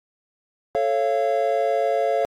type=chord; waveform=triangle; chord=A augmented; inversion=none; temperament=just; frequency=440 / 550 / 687.5 Hz; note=A4 / C#5 / E#5; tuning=0 / -14 / -27 cents; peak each=-23 / -21 / -20 dBFS; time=0.75-2.25 s; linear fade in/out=0 ms; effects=AAC 48 kbps